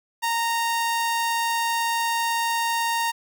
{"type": "tone", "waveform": "sawtooth", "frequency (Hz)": 926, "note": "A#5", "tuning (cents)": -12, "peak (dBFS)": -18, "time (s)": [0.22, 3.12], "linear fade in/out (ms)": 20, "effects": []}